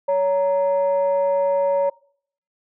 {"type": "tone pair together", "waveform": "sine", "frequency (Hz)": [561.4, 932.3], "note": ["C#5", "A#5"], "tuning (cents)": [22, 0], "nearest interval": "major sixth", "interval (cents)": 878, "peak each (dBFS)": [-16, -24], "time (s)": [0.08, 1.9], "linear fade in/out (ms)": 10, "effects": ["noise-tail reverb RT60 0.6 s tail -24 dB re dry", "tanh soft clip ceiling -11 dBFS"]}